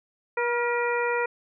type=harmonic tone with a mistuned harmonic; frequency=480 Hz; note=B4; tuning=49 cents flat; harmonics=1 / 2 / 3 / 4 / 5; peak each=-26 / -29 / -31 / -32 / -33 dBFS; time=0.37-1.26 s; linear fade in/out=5 ms; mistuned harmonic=3; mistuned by=-39 cents; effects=none